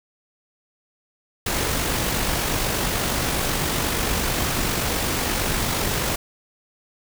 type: noise with amplitude modulation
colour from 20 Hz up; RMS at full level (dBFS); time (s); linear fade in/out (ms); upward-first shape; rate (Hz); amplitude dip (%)
pink; -22; 1.46-6.16; 5; sine; 48.3; 30
effects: none